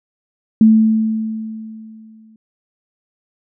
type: tone with exponential decay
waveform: sine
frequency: 220 Hz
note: A3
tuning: in tune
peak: -4 dBFS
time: 0.61-2.36 s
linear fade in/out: 2 ms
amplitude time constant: 380 ms
effects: none